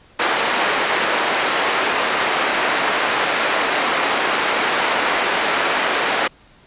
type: band-pass noise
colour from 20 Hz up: white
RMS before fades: -19 dBFS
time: 0.19-6.28 s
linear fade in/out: 10 ms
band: 350 to 2000 Hz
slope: 12 dB/octave
effects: pink hiss -50 dBFS RMS until 6.66 s + resampled to 8000 Hz